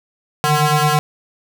20% pulse ring-modulated tone, 301.7 Hz, D4, 47 cents sharp, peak -5 dBFS, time 0.44-0.99 s, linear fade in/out 0 ms, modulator 448 Hz, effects none

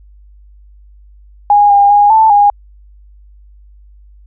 sine tone with pitch steps, 822 / 807 / 821 / 882 / 818 Hz, G#5 / G#5 / G#5 / A5 / G#5, -18 / -50 / -20 / +4 / -26 cents, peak -4 dBFS, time 1.5-2.5 s, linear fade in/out 2 ms, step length 200 ms, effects added 50 Hz sine -38 dBFS peak until 4.26 s

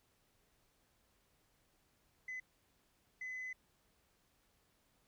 sine tone bursts at uneven times, 2020 Hz, B6, 39 cents sharp, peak -40 dBFS, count 2, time 2.28-2.4 / 3.21-3.53 s, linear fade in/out 5 ms, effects tanh soft clip ceiling -39 dBFS + pink hiss -75 dBFS RMS until 5.07 s

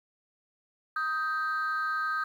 sine tone pair together, 1253 / 1567.8 Hz, D#6 / G6, +12 / 0 cents, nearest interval major third, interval 388 cents, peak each -28 / -29 dBFS, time 0.96-2.24 s, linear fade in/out 5 ms, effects tanh soft clip ceiling -24 dBFS + 10-bit

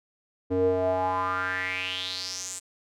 square tone with band-pass filter sweep, 92.5 Hz, F#2, in tune, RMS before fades -28 dBFS, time 0.5-2.6 s, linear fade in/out 20 ms, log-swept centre 370 to 8100 Hz, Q 5.7, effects none

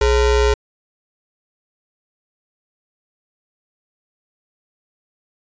square ring-modulated tone, 240.2 Hz, B3, 48 cents flat, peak -10 dBFS, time 0.01-0.54 s, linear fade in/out 5 ms, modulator 180 Hz, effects resampled to 16000 Hz

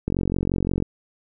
click train, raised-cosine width 3 ms, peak -10 dBFS, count 35, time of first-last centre 0.08-0.824 s, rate 45.7 Hz, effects none

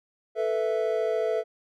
triangle chord, A suspended second, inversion none, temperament equal, 440 / 493.9 / 659.3 Hz, A4 / B4 / E5, 0 / 0 / 0 cents, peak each -25 / -28 / -26 dBFS, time 0.35-1.44 s, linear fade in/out 50 ms, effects none

